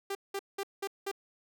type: tone bursts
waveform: sawtooth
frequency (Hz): 395.2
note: G4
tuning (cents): +14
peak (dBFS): -29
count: 5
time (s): 0.1-1.115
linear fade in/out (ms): 5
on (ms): 51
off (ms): 190
effects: none